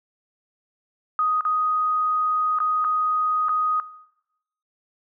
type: tone with dropouts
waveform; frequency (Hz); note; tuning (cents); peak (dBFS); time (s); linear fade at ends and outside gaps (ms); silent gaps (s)
sine; 1248; D#6; +5; -18; 1.19-3.8; 1; 1.409-1.451 / 2.587-2.602 / 2.843-2.847 / 3.485-3.492
effects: noise-tail reverb RT60 0.9 s tail -21 dB re dry